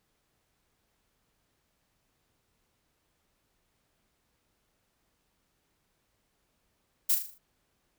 violet noise with echo, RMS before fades -24 dBFS, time 7.09-7.15 s, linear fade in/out 10 ms, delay 39 ms, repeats 6, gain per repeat -6 dB, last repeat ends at 7.384 s, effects pink hiss -75 dBFS RMS until 7.98 s

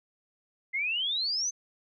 sine exponential sweep, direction up, 2049 to 6320 Hz, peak -27 dBFS, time 0.73-1.51 s, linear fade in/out 20 ms, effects none

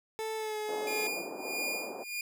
30% pulse tone with pitch glide, 440 to 425.7 Hz, A4 to G#4, 0 to +43 cents, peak -31 dBFS, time 0.19-1.07 s, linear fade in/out 0 ms, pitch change -57 cents, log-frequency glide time 0.36-0.58 s
pink band-pass noise, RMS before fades -41 dBFS, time 0.68-2.04 s, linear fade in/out 10 ms, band 310 to 820 Hz, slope 24 dB/octave
sawtooth tone with tremolo, 2425 Hz, D#7, 45 cents flat, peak -28 dBFS, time 0.87-2.21 s, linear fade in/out 2 ms, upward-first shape sine, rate 1.6 Hz, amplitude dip 90%
effects none

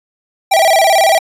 square tone with vibrato, 714 Hz, F5, 38 cents sharp, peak -8 dBFS, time 0.51-1.19 s, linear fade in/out 10 ms, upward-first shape square, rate 18 Hz, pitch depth 160 cents each way, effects resampled to 32000 Hz

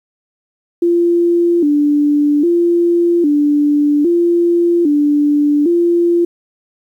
sine tone with vibrato, 317.5 Hz, D#4, 35 cents sharp, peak -9 dBFS, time 0.82-6.25 s, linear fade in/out 5 ms, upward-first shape square, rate 0.62 Hz, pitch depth 140 cents each way, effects 8-bit

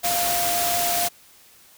sine tone in noise, 698.5 Hz, F5, in tune, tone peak -24 dBFS, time 0.03-1.09 s, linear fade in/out 20 ms, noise white, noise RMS -24 dBFS, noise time 0.03-1.09 s, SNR -3 dB, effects white hiss -52 dBFS RMS until 1.77 s

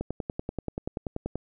click train, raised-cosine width 2 ms, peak -17 dBFS, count 15, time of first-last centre 0.01-1.356 s, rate 10.4 Hz, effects none

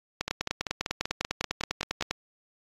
two click trains, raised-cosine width 0.2 ms, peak -10 / -12 dBFS, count 20 / 10, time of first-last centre 0.21-2.11 / 0.28-2.024 s, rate 10 / 5.16 Hz, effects AAC 32 kbps

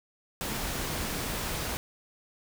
pink noise, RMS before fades -33 dBFS, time 0.41-1.77 s, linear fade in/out 0 ms, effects none

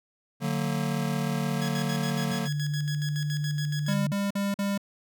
square chord, D augmented, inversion none, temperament just, 146.83 / 183.54 / 229.4 Hz, D3 / F#3 / A#3, 0 / -14 / -28 cents, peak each -30 / -32 / -32 dBFS, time 0.4-2.49 s, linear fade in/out 50 ms
15% pulse tone with tremolo, 1673 Hz, G#6, 12 cents sharp, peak -28 dBFS, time 1.61-3.97 s, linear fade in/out 10 ms, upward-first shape square, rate 7.1 Hz, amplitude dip 75%
sine tone with pitch glide, 146.83 to 148.11 Hz, D3 to D3, 0 to +15 cents, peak -26 dBFS, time 2.31-4.13 s, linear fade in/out 10 ms, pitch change +15 cents, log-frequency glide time 2.42-3.18 s
square tone bursts, 200 Hz, G3, 35 cents sharp, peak -26 dBFS, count 4, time 3.88-4.778 s, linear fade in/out 5 ms, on 190 ms, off 46 ms
effects none

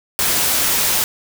white noise, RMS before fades -17 dBFS, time 0.19-1.04 s, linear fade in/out 0 ms, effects none

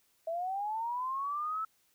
sine linear sweep, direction up, 645 to 1318.5 Hz, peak -32 dBFS, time 0.27-1.65 s, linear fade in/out 5 ms, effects white hiss -71 dBFS RMS until 1.94 s

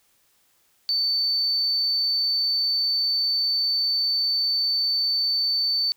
sine tone, 4535 Hz, C#8, 39 cents sharp, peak -19 dBFS, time 0.89-5.92 s, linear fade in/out 0 ms, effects tanh soft clip ceiling -16 dBFS + white hiss -64 dBFS RMS until 5.96 s

